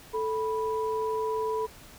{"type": "tone pair together", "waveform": "sine", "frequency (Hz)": [439, 983.8], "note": ["A4", "B5"], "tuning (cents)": [-4, -7], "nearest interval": "octave + major second", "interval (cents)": 1397, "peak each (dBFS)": [-28, -31], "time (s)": [0.13, 1.67], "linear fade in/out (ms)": 20, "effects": ["pink hiss -50 dBFS RMS until 1.98 s"]}